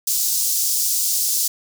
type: high-pass noise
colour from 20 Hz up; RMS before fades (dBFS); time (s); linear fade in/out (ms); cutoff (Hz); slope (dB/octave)
pink; -20; 0.07-1.48; 5; 5300; 24
effects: none